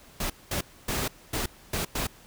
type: noise bursts at uneven times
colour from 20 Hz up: pink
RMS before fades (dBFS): -29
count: 6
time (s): 0.2-0.3 / 0.51-0.61 / 0.88-1.08 / 1.33-1.46 / 1.73-1.85 / 1.95-2.07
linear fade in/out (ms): 5
effects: pink hiss -53 dBFS RMS until 2.26 s